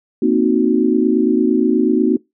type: chord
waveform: sine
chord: C half-diminished seventh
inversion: third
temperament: equal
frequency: 233.1 / 261.6 / 311.1 / 370 Hz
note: Bb3 / C4 / Eb4 / Gb4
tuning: 0 / 0 / 0 / 0 cents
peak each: -17 dBFS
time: 0.22-2.17 s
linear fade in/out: 5 ms
effects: noise-tail reverb RT60 0.2 s tail -24 dB re dry